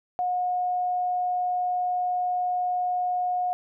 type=tone; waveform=sine; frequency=723 Hz; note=F#5; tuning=40 cents flat; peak=-23 dBFS; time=0.19-3.53 s; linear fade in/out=0 ms; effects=none